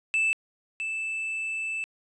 triangle tone pair in turn, 2637 / 2637 Hz, E7 / E7, 0 / 0 cents, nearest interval unison, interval 0 cents, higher neither, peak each -20 / -27 dBFS, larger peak first, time 0.14-0.33 / 0.8-1.84 s, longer second, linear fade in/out 0 ms, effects resampled to 24000 Hz

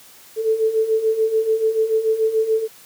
sine beating tone pair, 436.8 / 443.7 Hz, A4 / A4, -13 / +14 cents, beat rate 6.9 Hz, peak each -22 / -17 dBFS, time 0.36-2.68 s, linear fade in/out 50 ms, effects white hiss -46 dBFS RMS until 2.85 s + high-pass 80 Hz 12 dB/octave

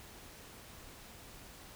silence, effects pink hiss -53 dBFS RMS until 1.75 s

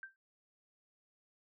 sine tone with exponential decay, 1568 Hz, G6, in tune, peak -40 dBFS, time 0.03-0.16 s, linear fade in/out 1 ms, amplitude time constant 27 ms, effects none

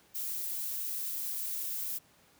violet noise, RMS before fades -36 dBFS, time 0.14-1.99 s, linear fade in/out 20 ms, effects pink hiss -63 dBFS RMS until 2.39 s + high-pass 100 Hz 12 dB/octave

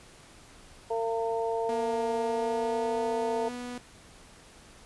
harmonic tone, 227.5 Hz, A#3, 42 cents flat, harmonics 2 / 3 / 4, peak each -29 / -33 / -34 dBFS, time 0.9-3.49 s, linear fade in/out 10 ms
sawtooth tone with pitch glide, 237.2 to 245.4 Hz, A#3 to B3, +30 to -11 cents, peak -32 dBFS, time 1.69-3.78 s, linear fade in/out 2 ms, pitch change +59 cents, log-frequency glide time 2.19-3.03 s
effects pink hiss -53 dBFS RMS until 4.85 s + resampled to 24000 Hz

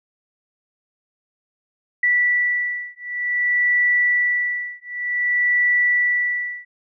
sine beating tone pair, 1960 / 1960.54 Hz, B6 / B6, -14 / -13 cents, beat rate 0.54 Hz, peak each -20 dBFS, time 2.03-6.65 s, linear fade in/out 5 ms, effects none

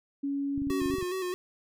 sine tone, 280 Hz, C#4, 18 cents sharp, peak -28 dBFS, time 0.23-0.96 s, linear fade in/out 10 ms
clicks, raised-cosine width 5 ms, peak -27 dBFS, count 10, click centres 0.578 / 0.619 / 0.671 / 0.705 / 0.818 / 0.859 / 0.901 / 0.938 / 0.984 / 1.027 s
square tone with vibrato, 368.4 Hz, F#4, 7 cents flat, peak -31 dBFS, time 0.7-1.34 s, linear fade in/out 0 ms, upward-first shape square, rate 4.8 Hz, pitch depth 41 cents each way
effects none

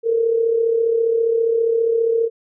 sine tone with amplitude modulation, 458 Hz, A#4, 31 cents flat, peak -12 dBFS, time 0.03-2.3 s, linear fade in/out 50 ms, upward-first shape sine, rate 34.9 Hz, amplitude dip 55%, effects none

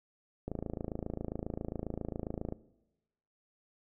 click train, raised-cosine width 2 ms, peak -23 dBFS, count 57, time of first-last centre 0.48-2.524 s, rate 27.4 Hz, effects noise-tail reverb RT60 1.0 s tail -19 dB re dry

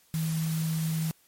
sine tone in noise, 160 Hz, D#3, 49 cents sharp, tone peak -26 dBFS, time 0.14-1.11 s, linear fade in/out 0 ms, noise white, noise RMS -40 dBFS, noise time 0.14-1.11 s, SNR +11 dB, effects white hiss -63 dBFS RMS until 1.27 s + MP3 64 kbps

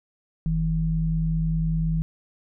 sine tone pair together, 45.07 / 160.6 Hz, F#1 / E3, -45 / -45 cents, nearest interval octave + minor seventh, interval 2200 cents, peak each -26 / -22 dBFS, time 0.46-2.02 s, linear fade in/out 0 ms, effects none

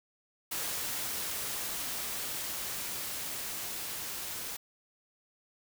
white noise with level ramp, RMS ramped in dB -35 to -39 dBFS, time 0.51-4.57 s, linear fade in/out 10 ms, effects none

